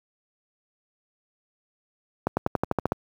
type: accelerating click train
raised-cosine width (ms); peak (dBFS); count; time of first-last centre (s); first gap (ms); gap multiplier
1; -8; 9; 2.27-2.921; 100; 0.94
effects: high-pass 80 Hz 12 dB/octave + 8-bit